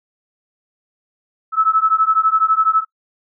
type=beating tone pair; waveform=sine; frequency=1298 / 1310 Hz; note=E6 / E6; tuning=-27 / -11 cents; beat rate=12 Hz; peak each=-15 dBFS; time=1.52-2.85 s; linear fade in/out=50 ms; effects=noise-tail reverb RT60 0.1 s tail -23 dB re dry